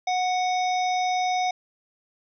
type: harmonic tone with a mistuned harmonic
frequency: 742 Hz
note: F#5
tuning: 5 cents sharp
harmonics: 1 / 3 / 5 / 7 / 8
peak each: -22 / -32 / -36 / -39 / -40 dBFS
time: 0.07-1.51 s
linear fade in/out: 5 ms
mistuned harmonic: 1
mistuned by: -21 cents
effects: none